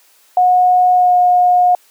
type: tone with pitch glide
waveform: sine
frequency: 727 to 719.1 Hz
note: F#5 to F#5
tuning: -31 to -50 cents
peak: -7 dBFS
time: 0.37-1.75 s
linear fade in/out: 2 ms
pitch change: -19 cents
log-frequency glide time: 0.94-1.14 s
effects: white hiss -51 dBFS RMS until 1.9 s + high-pass 400 Hz 12 dB/octave